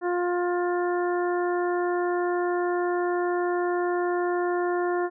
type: harmonic tone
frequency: 353.5 Hz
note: F4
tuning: 21 cents sharp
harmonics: 1 / 2 / 3 / 4 / 5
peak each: -24 / -30 / -34 / -36 / -38 dBFS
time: 0.01-5.1 s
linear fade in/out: 50 ms
effects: none